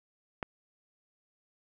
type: click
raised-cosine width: 0.5 ms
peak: -18 dBFS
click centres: 0.428 s
effects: none